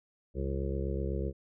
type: harmonic tone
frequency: 68 Hz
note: C#2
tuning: 33 cents flat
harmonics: 1 / 2 / 3 / 5 / 6 / 7 / 8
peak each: -33 / -38 / -40 / -40 / -40 / -42 / -44 dBFS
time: 0.34-1.33 s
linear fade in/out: 50 ms
effects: none